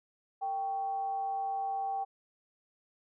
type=tone with frequency modulation; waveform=sine; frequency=783 Hz; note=G5; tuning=2 cents flat; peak=-31 dBFS; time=0.41-2.05 s; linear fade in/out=20 ms; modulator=329 Hz; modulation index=0.21; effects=none